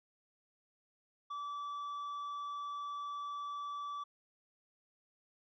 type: tone with tanh clipping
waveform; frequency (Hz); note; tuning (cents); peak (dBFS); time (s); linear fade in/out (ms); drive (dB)
sine; 1156; D6; -28; -40; 1.3-4.04; 10; 5
effects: none